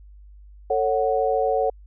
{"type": "chord", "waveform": "sine", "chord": "F# minor", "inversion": "first", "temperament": "equal with one note detuned", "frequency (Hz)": [446.7, 554.4, 740], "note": ["A4", "C#5", "F#5"], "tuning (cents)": [26, 0, 0], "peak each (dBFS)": -23, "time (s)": [0.7, 1.7], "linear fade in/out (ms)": 5, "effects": ["added 50 Hz sine -43 dBFS peak until 1.86 s"]}